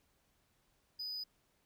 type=tone; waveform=triangle; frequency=4978 Hz; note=D#8; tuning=in tune; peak=-38 dBFS; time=0.99-1.24 s; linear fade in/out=10 ms; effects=pink hiss -75 dBFS RMS until 1.65 s